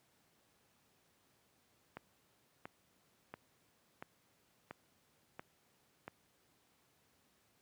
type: click train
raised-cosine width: 0.5 ms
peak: -30 dBFS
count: 7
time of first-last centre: 1.97-6.08 s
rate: 1.46 Hz
effects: pink hiss -73 dBFS RMS until 7.61 s + high-pass 100 Hz 12 dB/octave